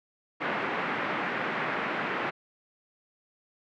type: band-pass noise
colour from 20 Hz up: white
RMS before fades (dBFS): -31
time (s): 0.4-2.31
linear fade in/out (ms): 20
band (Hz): 150 to 2100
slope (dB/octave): 24
effects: none